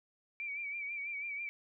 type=tone with vibrato; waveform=sine; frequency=2315 Hz; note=D7; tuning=25 cents flat; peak=-37 dBFS; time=0.4-1.49 s; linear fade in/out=0 ms; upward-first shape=sine; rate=6.1 Hz; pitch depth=58 cents each way; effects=none